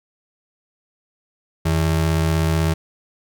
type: ring-modulated tone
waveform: square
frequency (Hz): 123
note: B2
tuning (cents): -7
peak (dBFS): -14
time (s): 1.65-2.74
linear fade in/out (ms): 10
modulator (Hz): 38
effects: none